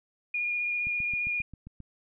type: tone with vibrato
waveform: sine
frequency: 2431 Hz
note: D#7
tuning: 41 cents flat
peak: -27 dBFS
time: 0.34-1.42 s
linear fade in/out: 5 ms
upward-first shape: triangle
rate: 15 Hz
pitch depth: 17 cents each way
type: click train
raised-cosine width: 5 ms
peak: -31 dBFS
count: 8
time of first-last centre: 0.87-1.803 s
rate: 7.5 Hz
effects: none